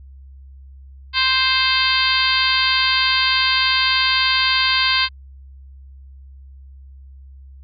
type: harmonic tone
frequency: 523.3 Hz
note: C5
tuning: in tune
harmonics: 2 / 3 / 4 / 5 / 6 / 7 / 8 / 9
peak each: -23 / -23 / -23 / -23 / -23 / -23 / -23 / -23 dBFS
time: 1.13-5.09 s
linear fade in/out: 50 ms
effects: added 67 Hz sine -38 dBFS peak until 7.63 s